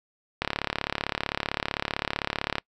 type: click train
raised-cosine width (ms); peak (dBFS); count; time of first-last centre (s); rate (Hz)
0.3; -9; 78; 0.42-2.583; 35.6
effects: noise-tail reverb RT60 0.1 s tail -25 dB re dry